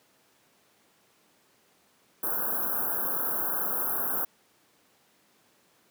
white band-stop noise, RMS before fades -29 dBFS, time 2.23-4.25 s, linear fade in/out 5 ms, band 1600 to 11000 Hz, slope 96 dB/octave, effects pink hiss -64 dBFS RMS until 5.9 s + high-pass 200 Hz 12 dB/octave

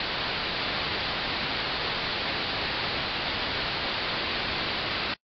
white low-pass noise, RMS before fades -30 dBFS, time 0-5.14 s, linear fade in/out 2 ms, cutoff 4700 Hz, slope 96 dB/octave, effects noise-tail reverb RT60 0.1 s tail -25 dB re dry + AAC 48 kbps

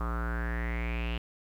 square tone with low-pass filter sweep, 58.27 Hz, A#1, in tune, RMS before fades -32 dBFS, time 0-1.18 s, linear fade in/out 5 ms, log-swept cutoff 1200 to 2900 Hz, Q 7, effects 10-bit

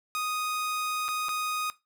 sawtooth tone with dropouts, 1244.5 Hz, D#6, in tune, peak -25 dBFS, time 0.15-1.7 s, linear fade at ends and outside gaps 0 ms, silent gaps 1.082-1.087 / 1.285-1.291 s, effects noise-tail reverb RT60 0.2 s tail -17 dB re dry

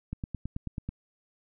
click train, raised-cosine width 5 ms, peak -21 dBFS, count 8, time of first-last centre 0.13-0.89 s, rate 9.21 Hz, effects none

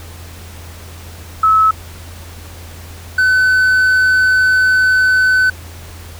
sine / triangle tone pair in turn, 1297 / 1511.6 Hz, E6 / F#6, -28 / +37 cents, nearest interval minor third, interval 265 cents, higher second, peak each -7 dBFS, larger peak neither, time 1.43-1.71 / 3.18-5.5 s, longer second, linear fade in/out 5 ms, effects added 84 Hz sine -32 dBFS peak until 6.19 s + pink hiss -37 dBFS RMS until 6.19 s

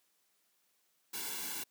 white noise with comb filter, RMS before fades -40 dBFS, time 1.13-1.64 s, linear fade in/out 10 ms, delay 1.6 ms, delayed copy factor -0.85, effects white hiss -75 dBFS RMS until 1.7 s + high-pass 150 Hz 12 dB/octave

